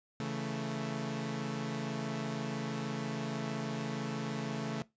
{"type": "chord", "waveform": "sawtooth", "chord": "A major", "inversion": "first", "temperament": "equal", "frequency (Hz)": [138.59, 164.81, 220], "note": ["C#3", "E3", "A3"], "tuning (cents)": [0, 0, 0], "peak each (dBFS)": [-35, -38, -34], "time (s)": [0.2, 4.82], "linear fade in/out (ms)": 0, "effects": ["noise-tail reverb RT60 0.2 s tail -20 dB re dry", "resampled to 16000 Hz"]}